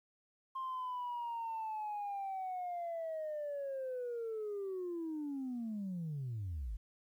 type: linear sweep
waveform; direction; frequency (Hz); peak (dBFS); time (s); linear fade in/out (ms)
sine; down; 1060 to 44.6; -36; 0.55-6.77; 10
effects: tanh soft clip ceiling -35 dBFS + 12-bit